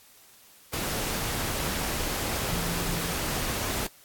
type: tone in noise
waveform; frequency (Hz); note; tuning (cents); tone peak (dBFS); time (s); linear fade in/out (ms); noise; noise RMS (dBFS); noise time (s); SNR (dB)
sine; 170; F3; -46; -33; 2.51-3.13; 5; pink; -30; 0.73-3.87; -6
effects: white hiss -55 dBFS RMS until 4.04 s + AAC 64 kbps